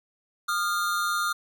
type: tone pair together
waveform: square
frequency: 1218.3 / 1400 Hz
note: D#6 / F6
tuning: -37 / +4 cents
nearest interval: major second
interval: 241 cents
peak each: -28 dBFS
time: 0.48-1.33 s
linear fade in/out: 10 ms
effects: none